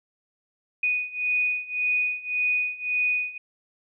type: beating tone pair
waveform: sine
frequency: 2479 / 2480.8 Hz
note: D#7 / D#7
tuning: -7 / -6 cents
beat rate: 1.8 Hz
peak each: -27 / -25 dBFS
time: 0.83-3.38 s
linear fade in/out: 5 ms
effects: none